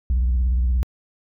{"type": "tone with vibrato", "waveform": "sine", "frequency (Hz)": 61.74, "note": "B1", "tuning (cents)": 0, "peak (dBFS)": -14, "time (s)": [0.1, 0.83], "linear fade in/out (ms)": 0, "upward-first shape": "triangle", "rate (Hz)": 17, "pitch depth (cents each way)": 180, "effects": ["tanh soft clip ceiling -15 dBFS"]}